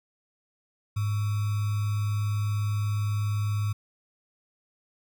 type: tone with sample-and-hold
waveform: sine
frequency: 104 Hz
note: G#2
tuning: 3 cents sharp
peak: -24 dBFS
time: 0.96-3.73 s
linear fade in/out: 10 ms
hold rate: 1225 Hz
effects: none